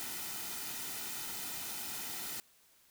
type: noise with comb filter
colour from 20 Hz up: white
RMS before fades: -41 dBFS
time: 0-2.4 s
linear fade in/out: 0 ms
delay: 1.8 ms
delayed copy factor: -0.55
effects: white hiss -66 dBFS RMS until 2.9 s